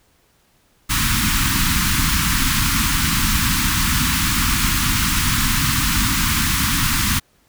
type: band-stop noise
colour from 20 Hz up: pink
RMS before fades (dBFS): -18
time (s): 0.89-7.2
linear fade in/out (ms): 20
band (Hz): 290 to 1000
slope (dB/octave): 48
effects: pink hiss -59 dBFS RMS until 7.48 s